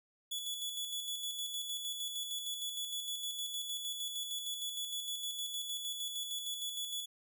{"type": "tone with tremolo", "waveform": "sawtooth", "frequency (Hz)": 3420, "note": "A7", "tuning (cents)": -50, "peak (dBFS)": -33, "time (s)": [0.31, 7.06], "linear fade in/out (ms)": 10, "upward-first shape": "square", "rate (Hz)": 6.5, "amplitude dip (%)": 40, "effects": []}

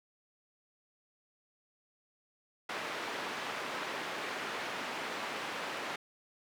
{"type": "band-pass noise", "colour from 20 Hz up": "white", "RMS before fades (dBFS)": -39, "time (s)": [2.69, 5.96], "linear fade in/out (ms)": 5, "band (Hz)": [250, 2100], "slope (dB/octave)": 12, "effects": []}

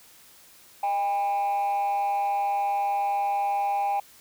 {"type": "tone with frequency modulation", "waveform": "sine", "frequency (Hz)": 805, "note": "G5", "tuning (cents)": 46, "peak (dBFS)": -20, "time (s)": [0.83, 4], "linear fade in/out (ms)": 5, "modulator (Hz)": 190, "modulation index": 0.33, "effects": ["tanh soft clip ceiling -22 dBFS", "white hiss -53 dBFS RMS until 4.2 s"]}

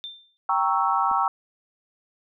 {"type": "tone with exponential decay", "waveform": "sine", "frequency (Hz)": 3578, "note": "A7", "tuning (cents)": 28, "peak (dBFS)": -30, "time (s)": [0.04, 0.37], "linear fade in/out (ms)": 0, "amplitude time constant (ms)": 71}
{"type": "chord", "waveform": "sine", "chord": "G diminished seventh", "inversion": "none", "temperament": "equal", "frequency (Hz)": [784, 932.3, 1108.7, 1318.5], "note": ["G5", "Bb5", "Db6", "Fb6"], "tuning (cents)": [0, 0, 0, 0], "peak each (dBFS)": -25, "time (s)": [0.49, 1.28], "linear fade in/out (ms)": 2}
{"type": "clicks", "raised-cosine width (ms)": 2, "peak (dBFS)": -32, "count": 2, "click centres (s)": [1.112, 1.116]}
{"effects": []}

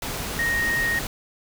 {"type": "tone in noise", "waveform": "sine", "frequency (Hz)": 1864.7, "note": "A#6", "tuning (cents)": 0, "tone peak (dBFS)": -21, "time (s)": [0.39, 0.99], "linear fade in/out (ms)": 2, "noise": "pink", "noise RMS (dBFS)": -30, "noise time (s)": [0.02, 1.07], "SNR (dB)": 6, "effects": []}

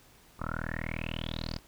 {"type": "tone with low-pass filter sweep", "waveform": "10% pulse", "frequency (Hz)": 40.07, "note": "E1", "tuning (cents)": -48, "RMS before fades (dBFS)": -36, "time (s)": [0.39, 1.59], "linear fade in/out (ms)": 10, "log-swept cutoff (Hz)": [1200, 5000], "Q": 9.8, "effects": ["pink hiss -59 dBFS RMS until 1.67 s"]}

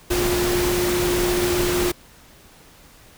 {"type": "tone in noise", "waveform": "sine", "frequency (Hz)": 355, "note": "F4", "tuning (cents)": 28, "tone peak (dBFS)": -20, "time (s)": [0.1, 1.92], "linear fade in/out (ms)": 10, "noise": "pink", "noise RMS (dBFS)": -24, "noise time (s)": [0.1, 1.92], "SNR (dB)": 1, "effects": ["pink hiss -49 dBFS RMS until 3.17 s"]}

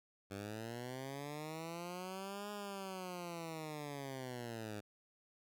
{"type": "linear two-way sweep", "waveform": "10% pulse", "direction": "up then down", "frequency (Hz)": [96.4, 207.7, 102.6], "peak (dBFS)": -35, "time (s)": [0.3, 4.81], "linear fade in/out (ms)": 20, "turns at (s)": 2.51, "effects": []}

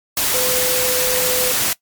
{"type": "tone in noise", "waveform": "sine", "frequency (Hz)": 504, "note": "B4", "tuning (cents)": 35, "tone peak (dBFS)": -21, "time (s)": [0.34, 1.52], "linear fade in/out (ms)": 2, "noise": "white", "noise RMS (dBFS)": -18, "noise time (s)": [0.17, 1.73], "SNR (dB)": -6, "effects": ["noise-tail reverb RT60 0.1 s tail -20 dB re dry", "MP3 96 kbps"]}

